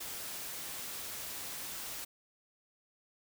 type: noise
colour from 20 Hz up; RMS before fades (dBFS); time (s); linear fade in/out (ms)
white; -42; 0-2.05; 10
effects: none